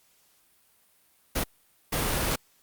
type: noise bursts at uneven times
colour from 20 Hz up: pink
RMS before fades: -27 dBFS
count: 2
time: 1.35-1.44 / 1.92-2.36 s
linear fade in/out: 10 ms
effects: white hiss -64 dBFS RMS until 2.62 s + Opus 48 kbps